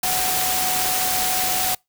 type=tone in noise; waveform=sine; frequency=743 Hz; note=F#5; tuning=7 cents sharp; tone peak=-26 dBFS; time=0.03-1.75 s; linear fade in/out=5 ms; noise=white; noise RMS=-22 dBFS; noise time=0.03-1.75 s; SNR=-7 dB; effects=noise-tail reverb RT60 0.2 s tail -26 dB re dry